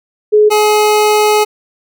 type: tone pair in turn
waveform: sine / 25% pulse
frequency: 423.1 / 423.1 Hz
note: G#4 / G#4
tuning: +32 / +32 cents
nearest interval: unison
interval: 0 cents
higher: neither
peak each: -4 / -4 dBFS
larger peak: neither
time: 0.32-0.5 / 0.5-1.45 s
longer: second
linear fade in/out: 20 ms
effects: none